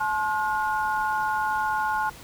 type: tone cluster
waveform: sine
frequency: 861 / 1063 / 1437 Hz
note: A5 / C6 / F6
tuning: -38 / +27 / +49 cents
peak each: -25 / -30 / -28 dBFS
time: 0-2.1 s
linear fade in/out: 10 ms
effects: pink hiss -45 dBFS RMS until 2.23 s